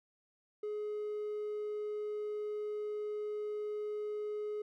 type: tone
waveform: triangle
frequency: 420.8 Hz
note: G#4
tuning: 23 cents sharp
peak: -33 dBFS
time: 0.63-4.62 s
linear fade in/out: 5 ms
effects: tanh soft clip ceiling -30 dBFS